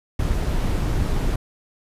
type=noise with amplitude modulation; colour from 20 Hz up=brown; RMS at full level=-20 dBFS; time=0.19-1.36 s; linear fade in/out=5 ms; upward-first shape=sine; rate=184 Hz; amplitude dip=30%; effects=resampled to 32000 Hz